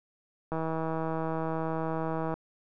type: click train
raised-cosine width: 1 ms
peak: -19 dBFS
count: 294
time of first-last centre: 0.52-2.34 s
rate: 161 Hz
effects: none